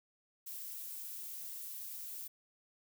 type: noise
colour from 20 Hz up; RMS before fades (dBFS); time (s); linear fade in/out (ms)
violet; -45; 0.46-2.28; 10
effects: none

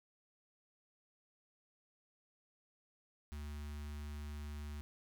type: tone with notch filter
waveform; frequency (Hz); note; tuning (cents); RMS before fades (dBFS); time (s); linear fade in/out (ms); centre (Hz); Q
square; 73.42; D2; 0; -45; 3.32-4.81; 0; 540; 0.8
effects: none

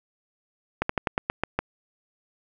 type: slowing click train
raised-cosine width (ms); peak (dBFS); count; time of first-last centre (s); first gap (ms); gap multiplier
0.5; -8; 8; 0.82-1.59; 74; 1.13
effects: none

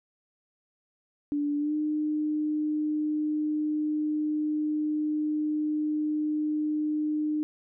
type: tone with pitch glide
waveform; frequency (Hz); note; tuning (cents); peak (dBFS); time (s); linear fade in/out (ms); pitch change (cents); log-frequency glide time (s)
sine; 291.1 to 303.6; D4 to D#4; -15 to -42; -25; 1.32-7.43; 0; +73; 1.58-1.74
effects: none

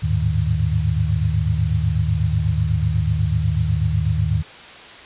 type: tone cluster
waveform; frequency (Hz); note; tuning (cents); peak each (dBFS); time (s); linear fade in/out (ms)
sine; 77.4 / 101.6 / 109.7 / 154.2; D#2 / G#2 / A2 / D#3; -9 / -38 / -5 / -15; -22; 0.02-4.43; 20
effects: white hiss -39 dBFS RMS until 5.05 s + resampled to 8000 Hz

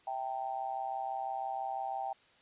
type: tone with amplitude modulation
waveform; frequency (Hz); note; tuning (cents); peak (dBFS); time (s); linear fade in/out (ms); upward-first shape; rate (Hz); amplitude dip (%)
sine; 784; G5; 0; -30; 0.07-2.13; 5; sine; 126; 90
effects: white hiss -64 dBFS RMS until 2.41 s + resampled to 8000 Hz

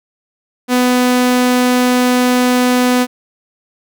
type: tone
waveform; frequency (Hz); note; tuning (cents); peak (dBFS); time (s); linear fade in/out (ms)
sawtooth; 249.2; B3; +16; -6; 0.68-3.07; 50
effects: none

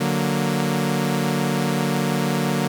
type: chord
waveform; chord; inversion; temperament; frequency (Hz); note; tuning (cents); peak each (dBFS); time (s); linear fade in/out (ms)
sawtooth; D augmented; none; equal; 146.83 / 185 / 233.1; D3 / F#3 / A#3; 0 / 0 / 0; -20; 0-2.68; 10
effects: none

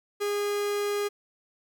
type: tone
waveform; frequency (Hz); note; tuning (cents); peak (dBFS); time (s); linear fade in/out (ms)
45% pulse; 410; G#4; -22; -26; 0.2-1.09; 20
effects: none

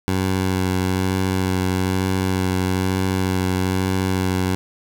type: tone with vibrato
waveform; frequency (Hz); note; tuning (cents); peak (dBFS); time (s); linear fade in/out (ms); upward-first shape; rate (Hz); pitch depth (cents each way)
15% pulse; 93.4; F#2; +17; -12; 0.08-4.55; 0; sine; 1.1; 17
effects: none

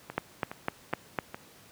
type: two click trains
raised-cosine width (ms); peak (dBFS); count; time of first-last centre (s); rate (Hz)
0.5; -12 / -22; 5 / 4; 0.18-1.188 / 0.1-1.345; 3.97 / 2.41
effects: pink hiss -55 dBFS RMS until 1.71 s + high-pass 100 Hz 12 dB/octave

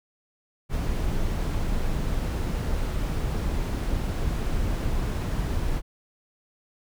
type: noise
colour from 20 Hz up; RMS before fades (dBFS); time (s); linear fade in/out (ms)
brown; -26; 0.69-5.82; 50
effects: none

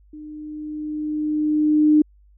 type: tone with level ramp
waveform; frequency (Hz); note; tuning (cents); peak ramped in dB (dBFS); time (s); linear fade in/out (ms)
sine; 303.5; D#4; -43; -35 to -10; 0.13-2.02; 5
effects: added 50 Hz sine -50 dBFS peak until 2.37 s

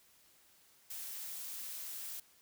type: noise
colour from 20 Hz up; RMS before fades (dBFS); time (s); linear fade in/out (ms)
blue; -44; 0.9-2.2; 5
effects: white hiss -66 dBFS RMS until 2.41 s

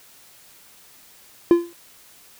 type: tone with exponential decay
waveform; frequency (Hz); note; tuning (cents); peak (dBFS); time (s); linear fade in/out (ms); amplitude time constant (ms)
triangle; 343.4; F4; -29; -5; 1.51-1.73; 1; 46
effects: white hiss -50 dBFS RMS until 2.39 s

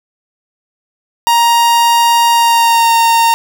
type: tone with pitch glide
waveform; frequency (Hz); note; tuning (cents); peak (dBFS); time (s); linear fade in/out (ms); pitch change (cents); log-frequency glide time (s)
45% pulse; 937 to 921.4; A#5 to A#5; +9 to -20; -7; 1.27-3.34; 0; -29; 2.31-2.93
effects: none

